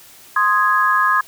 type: chord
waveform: sine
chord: Ab major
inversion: first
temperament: equal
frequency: 1046.5 / 1244.5 / 1661.2 Hz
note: C6 / Eb6 / Ab6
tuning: 0 / 0 / 0 cents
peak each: -17 dBFS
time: 0.36-1.21 s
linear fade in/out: 5 ms
effects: white hiss -44 dBFS RMS until 1.27 s